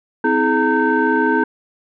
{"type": "tone cluster", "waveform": "sine", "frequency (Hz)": [257.6, 324, 423.9, 917, 1546], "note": ["C4", "E4", "G#4", "A#5", "G6"], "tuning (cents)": [-27, -30, 35, -29, -24], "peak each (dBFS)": -19, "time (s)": [0.24, 1.44], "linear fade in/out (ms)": 5, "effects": ["tanh soft clip ceiling -5 dBFS"]}